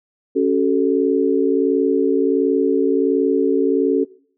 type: chord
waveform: sine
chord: F# minor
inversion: second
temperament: equal with one note detuned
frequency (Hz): 277.2 / 378.6 / 440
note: C#4 / F#4 / A4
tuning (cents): 0 / +40 / 0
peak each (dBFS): -18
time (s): 0.35-4.05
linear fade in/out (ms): 20
effects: noise-tail reverb RT60 0.5 s tail -20 dB re dry